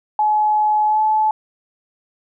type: tone with pitch glide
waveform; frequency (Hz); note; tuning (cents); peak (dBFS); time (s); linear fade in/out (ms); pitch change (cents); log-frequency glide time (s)
sine; 850 to 863.4; G#5 to A5; +40 to -33; -13; 0.19-1.31; 2; +27; 0.86-1.01
effects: none